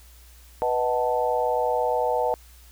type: chord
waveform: sine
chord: B dominant seventh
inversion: none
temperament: equal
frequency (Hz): 493.9 / 622.3 / 740 / 880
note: B4 / D#5 / F#5 / A5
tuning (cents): 0 / 0 / 0 / 0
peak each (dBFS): -25 / -27 / -28 / -26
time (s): 0.62-2.34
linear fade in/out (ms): 0
effects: added 60 Hz sine -48 dBFS peak until 2.71 s + white hiss -54 dBFS RMS until 2.71 s

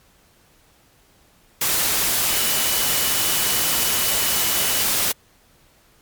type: tone in noise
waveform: sine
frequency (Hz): 2963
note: F#7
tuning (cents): +2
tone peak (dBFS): -30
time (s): 2.29-4.82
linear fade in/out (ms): 5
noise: white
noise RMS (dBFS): -20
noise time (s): 1.61-5.12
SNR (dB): -13
effects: pink hiss -56 dBFS RMS until 6.01 s + MP3 96 kbps

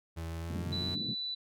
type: tone with pitch glide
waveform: 35% pulse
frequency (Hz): 82.41 to 90.91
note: E2 to F#2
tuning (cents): 0 to -30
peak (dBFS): -35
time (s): 0.16-0.96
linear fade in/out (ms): 20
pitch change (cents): +170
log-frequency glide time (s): 0.39-0.81
type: band-pass noise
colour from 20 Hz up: white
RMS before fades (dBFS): -40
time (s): 0.49-1.15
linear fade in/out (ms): 20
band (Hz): 130 to 240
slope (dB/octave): 24
type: tone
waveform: sine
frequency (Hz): 3973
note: B7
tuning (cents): +10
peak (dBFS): -34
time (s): 0.72-1.35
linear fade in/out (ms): 10
effects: none

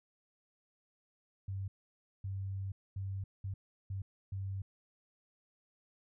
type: tone bursts at uneven times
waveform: sine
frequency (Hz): 97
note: G2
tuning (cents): -18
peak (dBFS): -36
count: 6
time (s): 1.48-1.68 / 2.24-2.72 / 2.96-3.24 / 3.44-3.54 / 3.9-4.02 / 4.32-4.62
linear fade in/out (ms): 5
effects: none

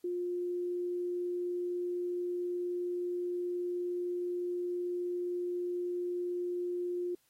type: tone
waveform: sine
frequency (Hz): 354.1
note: F4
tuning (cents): +24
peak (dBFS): -32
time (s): 0.04-7.15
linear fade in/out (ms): 5
effects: white hiss -72 dBFS RMS until 7.29 s + AAC 48 kbps

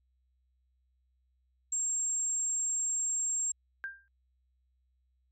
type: tone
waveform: sine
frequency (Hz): 7510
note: A#8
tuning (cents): +12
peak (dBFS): -29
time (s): 1.72-3.52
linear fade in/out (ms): 5
type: tone with exponential decay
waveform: sine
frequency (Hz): 1588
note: G6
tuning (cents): +22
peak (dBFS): -32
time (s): 3.84-4.08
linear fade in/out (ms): 0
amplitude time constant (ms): 52
effects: added 63 Hz sine -70 dBFS peak until 5.31 s

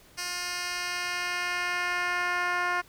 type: tone with band-pass filter sweep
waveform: 10% pulse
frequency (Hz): 355.2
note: F4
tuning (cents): +29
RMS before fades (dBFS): -30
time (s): 0.17-2.82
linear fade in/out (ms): 20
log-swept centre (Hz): 5400 to 1300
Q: 0.96
effects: pink hiss -56 dBFS RMS until 2.88 s

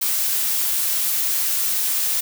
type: noise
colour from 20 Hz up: blue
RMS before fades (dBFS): -21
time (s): 0.01-2.21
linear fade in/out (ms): 10
effects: none

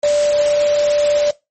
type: tone in noise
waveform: sine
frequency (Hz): 587.3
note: D5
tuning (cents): 0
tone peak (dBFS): -11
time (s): 0.03-1.31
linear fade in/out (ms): 5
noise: white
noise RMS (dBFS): -25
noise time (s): 0.03-1.31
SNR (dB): +11
effects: noise-tail reverb RT60 0.2 s tail -19 dB re dry + MP3 32 kbps

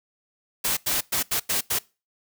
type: noise bursts at uneven times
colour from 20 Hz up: white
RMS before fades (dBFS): -24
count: 6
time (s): 0.64-0.77 / 0.86-1.01 / 1.12-1.23 / 1.31-1.4 / 1.49-1.61 / 1.7-1.79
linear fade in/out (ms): 10
effects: noise-tail reverb RT60 0.3 s tail -23 dB re dry

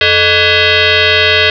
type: tone with frequency modulation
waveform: sine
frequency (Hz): 615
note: D#5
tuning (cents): -20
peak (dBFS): -6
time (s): 0.01-1.5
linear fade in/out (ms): 2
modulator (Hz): 525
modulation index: 6.5
effects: none

